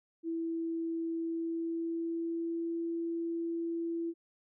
sine tone with pitch glide, 330 to 334.8 Hz, E4 to E4, +2 to +27 cents, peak -32 dBFS, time 0.23-4.14 s, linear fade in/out 50 ms, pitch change +25 cents, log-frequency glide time 1.16-2.77 s, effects none

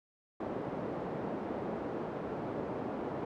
pink band-pass noise, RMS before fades -38 dBFS, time 0.4-3.25 s, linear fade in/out 5 ms, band 230 to 700 Hz, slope 12 dB/octave, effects none

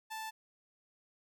sawtooth tone, 880 Hz, A5, in tune, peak -36 dBFS, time 0.1-0.31 s, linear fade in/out 20 ms, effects none

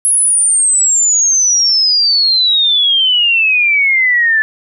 sine exponential sweep, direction down, 10770 to 1737 Hz, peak -8 dBFS, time 0.05-4.42 s, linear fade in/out 0 ms, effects none

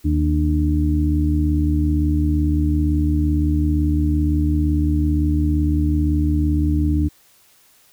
harmonic tone with a mistuned harmonic, 77.8 Hz, D#2, in tune, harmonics 1 / 2 / 3 / 4, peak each -17 / -25 / -29 / -20 dBFS, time 0.04-7.09 s, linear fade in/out 20 ms, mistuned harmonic 4, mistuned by -69 cents, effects white hiss -54 dBFS RMS until 7.92 s

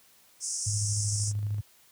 pink band-pass noise, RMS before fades -33 dBFS, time 0.4-1.33 s, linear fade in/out 50 ms, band 5300 to 9600 Hz, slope 96 dB/octave
sine tone with tremolo, 103.83 Hz, G#2, in tune, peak -26 dBFS, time 0.66-1.61 s, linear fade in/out 10 ms, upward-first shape square, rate 13 Hz, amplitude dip 30%
effects white hiss -60 dBFS RMS until 1.91 s + high-pass 60 Hz 12 dB/octave

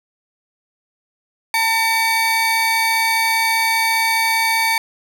35% pulse tone pair together, 903 / 2275 Hz, A5 / C#7, +45 / +44 cents, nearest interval octave + major third, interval 1599 cents, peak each -16 dBFS, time 1.54-4.78 s, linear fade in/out 2 ms, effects none

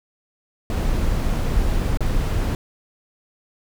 brown noise with dropouts, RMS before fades -20 dBFS, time 0.7-2.55 s, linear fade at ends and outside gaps 1 ms, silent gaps 1.973-2.006 s, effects none

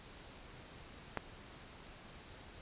click, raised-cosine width 0.5 ms, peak -20 dBFS, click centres 1.173 s, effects pink hiss -54 dBFS RMS until 2.61 s + resampled to 8000 Hz

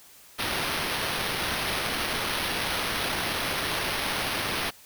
white noise with sample-and-hold, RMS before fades -29 dBFS, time 0.38-4.71 s, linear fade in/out 20 ms, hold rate 7350 Hz, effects white hiss -52 dBFS RMS until 4.85 s

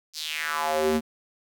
square tone with high-pass filter sweep, 77.8 Hz, D#2, in tune, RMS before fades -26 dBFS, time 0.13-1.01 s, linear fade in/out 50 ms, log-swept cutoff 5300 to 230 Hz, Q 3.5, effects 9-bit

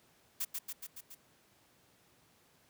blue noise with echo, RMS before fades -35 dBFS, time 0.4-0.45 s, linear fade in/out 10 ms, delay 140 ms, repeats 5, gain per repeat -3 dB, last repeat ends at 1.15 s, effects pink hiss -67 dBFS RMS until 2.69 s + high-pass 100 Hz 12 dB/octave

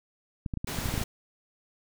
clicks, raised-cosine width 5 ms, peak -19 dBFS, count 10, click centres 0.462 / 0.538 / 0.573 / 0.645 / 0.787 / 0.858 / 0.889 / 0.94 / 0.978 / 1.015 s
pink noise, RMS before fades -35 dBFS, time 0.67-1.04 s, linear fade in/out 5 ms
effects none

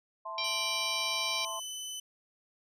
sine chord, A minor, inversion second, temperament equal, 659.3 / 880 / 1046.5 Hz, E5 / A5 / C6, 0 / 0 / 0 cents, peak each -43 / -44 / -38 dBFS, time 0.25-1.6 s, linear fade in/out 10 ms
harmonic tone, 785 Hz, G5, 2 cents sharp, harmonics 3 / 4 / 5 / 6 / 7, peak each -36 / -38 / -37 / -42 / -38 dBFS, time 0.38-1.45 s, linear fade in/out 2 ms
20% pulse tone with pitch glide, 2960 to 3017 Hz, F#7 to F#7, 0 to +33 cents, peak -32 dBFS, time 0.44-2 s, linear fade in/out 5 ms, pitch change +33 cents, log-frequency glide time 0.62-1.54 s
effects none

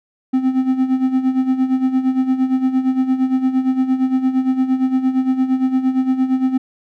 triangle tone with tremolo, 260 Hz, C4, 11 cents flat, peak -9 dBFS, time 0.33-6.58 s, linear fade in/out 10 ms, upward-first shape sine, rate 8.7 Hz, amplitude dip 70%, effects none

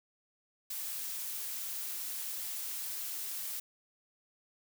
blue noise, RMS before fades -39 dBFS, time 0.7-3.6 s, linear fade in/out 5 ms, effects none

